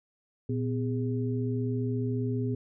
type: tone cluster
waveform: sine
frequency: 118 / 252.6 / 408.8 Hz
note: A#2 / B3 / G#4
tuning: +22 / +39 / -27 cents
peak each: -29 / -32 / -35 dBFS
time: 0.49-2.55 s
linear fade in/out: 5 ms
effects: none